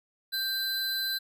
square tone pair together, 1568 / 4043 Hz, G6 / B7, 0 / +40 cents, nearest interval octave + major third, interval 1640 cents, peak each -35 / -30 dBFS, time 0.32-1.19 s, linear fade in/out 20 ms, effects none

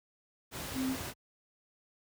sine tone in noise, 261.6 Hz, C4, in tune, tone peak -30 dBFS, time 0.74-0.97 s, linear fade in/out 50 ms, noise pink, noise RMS -40 dBFS, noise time 0.51-1.14 s, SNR +7 dB, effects high-pass 60 Hz 12 dB/octave

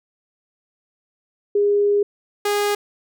sine / sawtooth tone pair in turn, 408.6 / 411.2 Hz, G#4 / G#4, -28 / -17 cents, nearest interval unison, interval 11 cents, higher second, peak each -14 dBFS, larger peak neither, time 1.55-2.03 / 2.45-2.75 s, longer first, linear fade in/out 5 ms, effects none

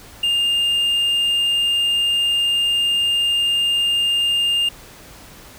triangle tone, 2811 Hz, F7, 11 cents sharp, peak -14 dBFS, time 0.23-4.69 s, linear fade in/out 5 ms, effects pink hiss -42 dBFS RMS until 5.58 s

